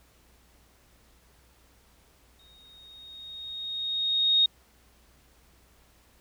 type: tone with exponential growth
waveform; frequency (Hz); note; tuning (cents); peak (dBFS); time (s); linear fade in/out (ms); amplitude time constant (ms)
sine; 3729; A#7; 0; -17; 2.39-4.46; 5; 450
effects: added 60 Hz sine -62 dBFS peak until 6.2 s + pink hiss -62 dBFS RMS until 6.2 s